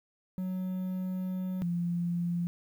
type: tone pair in turn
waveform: triangle / sine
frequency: 185.3 / 173.13 Hz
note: F#3 / F3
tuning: +3 / -15 cents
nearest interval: minor second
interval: 118 cents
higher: first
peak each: -29 / -28 dBFS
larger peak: second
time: 0.38-1.62 / 1.62-2.47 s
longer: first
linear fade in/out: 0 ms
effects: 10-bit